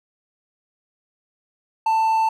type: tone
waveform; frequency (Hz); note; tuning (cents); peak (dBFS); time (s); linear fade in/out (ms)
triangle; 888; A5; +16; -14; 1.86-2.29; 5
effects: none